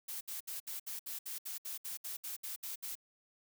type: noise bursts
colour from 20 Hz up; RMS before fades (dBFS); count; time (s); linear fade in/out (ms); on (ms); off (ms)
blue; -42; 15; 0.08-2.954; 10; 130; 66
effects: none